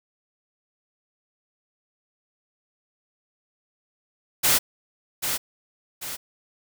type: noise with echo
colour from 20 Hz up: white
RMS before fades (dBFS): -19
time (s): 4.43-4.59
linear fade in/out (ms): 20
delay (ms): 790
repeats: 2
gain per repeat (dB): -7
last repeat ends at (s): 6.17
effects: none